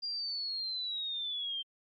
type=linear sweep; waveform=sine; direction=down; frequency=4822 to 3136 Hz; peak=-34 dBFS; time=0.02-1.63 s; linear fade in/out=20 ms; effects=AAC 48 kbps